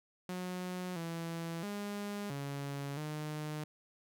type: tone with pitch steps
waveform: sawtooth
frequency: 181.7 / 166.5 / 204.3 / 140.7 / 152.1 Hz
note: F#3 / E3 / G#3 / C#3 / D#3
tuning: -31 / +18 / -28 / +26 / -39 cents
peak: -34 dBFS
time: 0.29-3.64 s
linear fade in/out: 2 ms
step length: 670 ms
effects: none